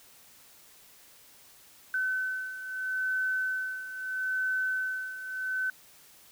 sine beating tone pair, 1519 / 1519.77 Hz, F#6 / F#6, +45 / +46 cents, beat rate 0.77 Hz, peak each -35 / -30 dBFS, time 1.94-5.7 s, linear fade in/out 2 ms, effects white hiss -56 dBFS RMS until 6.31 s

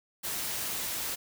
white noise, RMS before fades -34 dBFS, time 0.23-1.16 s, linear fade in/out 20 ms, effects none

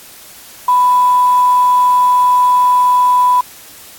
sine tone with quantisation, 993 Hz, B5, 9 cents sharp, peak -7 dBFS, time 0.68-3.41 s, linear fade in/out 5 ms, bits 5, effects white hiss -37 dBFS RMS until 3.98 s + AAC 64 kbps

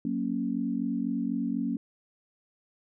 sine chord, F# major, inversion none, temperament equal, 185 / 233.1 / 277.2 Hz, F#3 / A#3 / C#4, 0 / 0 / 0 cents, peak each -34 / -30 / -31 dBFS, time 0.05-1.77 s, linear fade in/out 2 ms, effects none

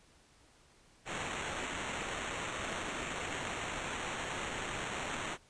violet noise with sample-and-hold, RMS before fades -39 dBFS, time 1.05-5.38 s, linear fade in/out 50 ms, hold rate 4900 Hz, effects pink hiss -64 dBFS RMS until 5.49 s + resampled to 22050 Hz

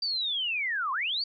sine linear two-way sweep, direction down then up, 4699 to 1003 to 4699 Hz, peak -27 dBFS, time 0.02-1.24 s, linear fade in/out 5 ms, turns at 0.92 s, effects none

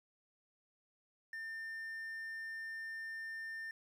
triangle tone with quantisation, 1800 Hz, A6, 39 cents sharp, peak -40 dBFS, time 1.33-3.71 s, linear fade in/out 2 ms, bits 11, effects none

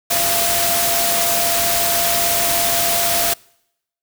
sine tone in noise, 686 Hz, F5, 31 cents flat, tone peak -22 dBFS, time 0.1-3.34 s, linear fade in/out 10 ms, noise white, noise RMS -18 dBFS, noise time 0.1-3.34 s, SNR -7 dB, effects noise-tail reverb RT60 0.8 s tail -26 dB re dry

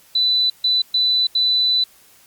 sine tone bursts at uneven times, 3989 Hz, B7, 17 cents sharp, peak -14 dBFS, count 4, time 0.15-0.5 / 0.64-0.82 / 0.94-1.27 / 1.35-1.84 s, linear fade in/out 5 ms, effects white hiss -51 dBFS RMS until 2.26 s + Opus 48 kbps

